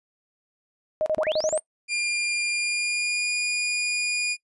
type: tone bursts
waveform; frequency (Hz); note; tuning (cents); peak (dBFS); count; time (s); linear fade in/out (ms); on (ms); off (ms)
sine; 622.3; D#5; 0; -20; 7; 1.01-1.577; 0; 51; 35
type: linear sweep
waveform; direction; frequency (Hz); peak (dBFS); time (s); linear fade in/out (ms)
sine; up; 45.84 to 9030; -30; 1.17-1.6; 10
type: tone with pitch glide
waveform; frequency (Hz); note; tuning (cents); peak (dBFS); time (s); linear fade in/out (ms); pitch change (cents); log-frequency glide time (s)
sawtooth; 2404 to 2438; D7 to D#7; +40 to -36; -20; 1.88-4.37; 50; +24; 2.5-3.31
effects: noise-tail reverb RT60 0.1 s tail -22 dB re dry + resampled to 24000 Hz